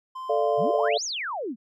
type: tone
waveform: triangle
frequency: 1038 Hz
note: C6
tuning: 14 cents flat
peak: -31 dBFS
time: 0.15-0.89 s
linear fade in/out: 10 ms
type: chord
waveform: sine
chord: D minor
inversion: second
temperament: equal with one note detuned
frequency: 440 / 587.3 / 691.6 Hz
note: A4 / D5 / F5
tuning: 0 / 0 / -17 cents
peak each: -25 dBFS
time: 0.29-0.98 s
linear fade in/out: 10 ms
type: exponential two-way sweep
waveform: sine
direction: up then down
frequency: 114.8 to 7010 to 200.7 Hz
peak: -28 dBFS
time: 0.57-1.56 s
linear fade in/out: 50 ms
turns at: 1.04 s
effects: none